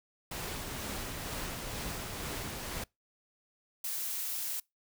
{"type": "noise with tremolo", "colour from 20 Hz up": "pink", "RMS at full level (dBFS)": -38, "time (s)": [0.31, 2.84], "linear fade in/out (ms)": 5, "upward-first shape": "sine", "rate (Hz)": 2.1, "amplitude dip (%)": 25}
{"type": "noise", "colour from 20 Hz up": "blue", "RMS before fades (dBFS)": -36, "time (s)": [3.84, 4.6], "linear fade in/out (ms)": 5}
{"effects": ["noise-tail reverb RT60 0.2 s tail -25 dB re dry"]}